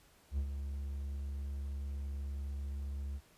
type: tone with ADSR envelope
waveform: triangle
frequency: 69.8 Hz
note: C#2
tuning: 13 cents sharp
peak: -28 dBFS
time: 0.31-3.21 s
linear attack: 70 ms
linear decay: 74 ms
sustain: -7 dB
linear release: 54 ms
effects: pink hiss -65 dBFS RMS until 3.37 s + resampled to 32000 Hz